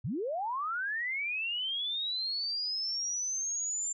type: linear sweep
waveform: sine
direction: up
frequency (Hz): 91.9 to 7300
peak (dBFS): -31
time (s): 0.04-3.93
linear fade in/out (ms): 10
effects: none